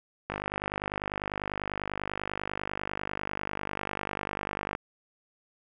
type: click train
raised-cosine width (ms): 0.5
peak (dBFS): -16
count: 224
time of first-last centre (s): 0.3-4.751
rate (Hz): 50.1
effects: none